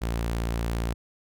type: tone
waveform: sawtooth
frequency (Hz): 57.4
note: A#1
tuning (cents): -26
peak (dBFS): -22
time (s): 0.01-0.94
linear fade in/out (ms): 20
effects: none